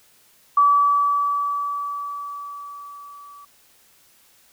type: tone with level ramp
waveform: sine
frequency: 1149 Hz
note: D6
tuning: 38 cents flat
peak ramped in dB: -11 to -41 dBFS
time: 0.57-3.45 s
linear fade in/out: 5 ms
effects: white hiss -56 dBFS RMS until 4.52 s